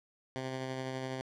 10% pulse tone with tremolo, 130.81 Hz, C3, in tune, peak -27 dBFS, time 0.36-1.21 s, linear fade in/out 0 ms, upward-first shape sine, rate 12 Hz, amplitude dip 25%, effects low-pass 6000 Hz 12 dB/octave

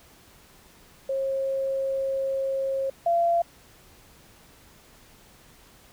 sine tone pair in turn, 539 / 683.8 Hz, C#5 / F5, -49 / -37 cents, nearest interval major third, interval 412 cents, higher second, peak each -24 / -19 dBFS, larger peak second, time 1.09-2.9 / 3.06-3.42 s, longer first, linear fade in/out 5 ms, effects pink hiss -54 dBFS RMS until 5.92 s

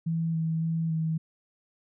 sine tone with pitch steps, 164.3 / 161.7 / 163.5 / 160.3 Hz, E3 / E3 / E3 / E3, -5 / -33 / -14 / -48 cents, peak -25 dBFS, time 0.06-1.18 s, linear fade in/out 10 ms, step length 280 ms, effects none

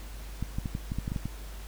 clicks, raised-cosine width 5 ms, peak -19 dBFS, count 10, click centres 0.426 / 0.585 / 0.658 / 0.751 / 0.919 / 0.986 / 1.079 / 1.119 / 1.162 / 1.256 s, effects added 50 Hz sine -39 dBFS peak until 1.67 s + pink hiss -49 dBFS RMS until 1.67 s

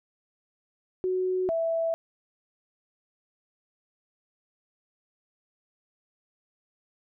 sine tone pair in turn, 370 / 659.3 Hz, F#4 / E5, 0 / 0 cents, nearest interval minor seventh, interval 1000 cents, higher second, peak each -24 dBFS, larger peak neither, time 1.04-1.49 / 1.49-1.94 s, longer neither, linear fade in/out 0 ms, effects none

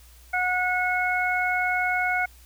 harmonic tone, 730 Hz, F#5, 24 cents flat, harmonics 1 / 2 / 3, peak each -26 / -26 / -26 dBFS, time 0.33-2.26 s, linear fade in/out 10 ms, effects added 60 Hz sine -49 dBFS peak until 2.45 s + white hiss -55 dBFS RMS until 2.45 s

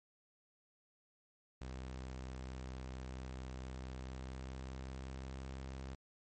sawtooth tone with pitch glide, 64.4 to 66.1 Hz, C2 to C2, -27 to +18 cents, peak -40 dBFS, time 1.61-5.95 s, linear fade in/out 5 ms, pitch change +45 cents, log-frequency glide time 3.85-5.48 s, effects MP3 32 kbps

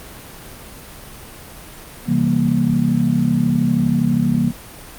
sine chord, C dominant seventh, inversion none, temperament just, 130.81 / 163.52 / 196.22 / 235.5 Hz, C3 / E3 / G3 / Bb3, 0 / -14 / +2 / +18 cents, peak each -22 / -19 / -21 / -17 dBFS, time 2.06-4.53 s, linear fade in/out 50 ms, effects pink hiss -37 dBFS RMS until 4.98 s + Opus 32 kbps

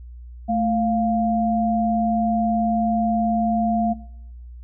sine tone pair together, 220 / 698.5 Hz, A3 / F5, 0 / 0 cents, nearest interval octave + minor sixth, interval 2000 cents, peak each -21 dBFS, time 0.48-3.94 s, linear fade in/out 20 ms, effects noise-tail reverb RT60 0.8 s tail -20 dB re dry + added 60 Hz sine -36 dBFS peak until 4.63 s

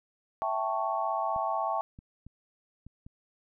sine chord, A dominant seventh, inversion second, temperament equal, 659.3 / 784 / 880 / 1108.7 Hz, E5 / G5 / A5 / C#6, 0 / 0 / 0 / 0 cents, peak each -33 dBFS, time 0.42-1.81 s, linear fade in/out 0 ms
clicks, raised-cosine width 5 ms, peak -34 dBFS, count 5, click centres 1.362 / 1.989 / 2.266 / 2.866 / 3.065 s
effects none

